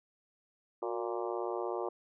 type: harmonic tone with a mistuned harmonic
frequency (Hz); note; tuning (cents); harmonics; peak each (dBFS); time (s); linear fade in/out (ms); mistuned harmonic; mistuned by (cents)
116.54; A#2; 0; 3 / 4 / 5 / 6 / 7 / 8 / 9 / 10; -37 / -39 / -41 / -43 / -44 / -45 / -46 / -47; 0.82-1.89; 5; 3; +60
effects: none